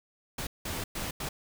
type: noise bursts at uneven times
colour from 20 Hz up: pink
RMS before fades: -35 dBFS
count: 4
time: 0.38-0.47 / 0.65-0.84 / 0.95-1.11 / 1.2-1.29 s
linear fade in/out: 5 ms
effects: none